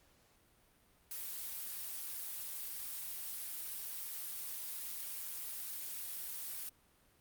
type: noise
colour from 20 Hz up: blue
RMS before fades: -43 dBFS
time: 1.11-6.69 s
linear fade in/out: 2 ms
effects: pink hiss -69 dBFS RMS until 7.2 s + Opus 48 kbps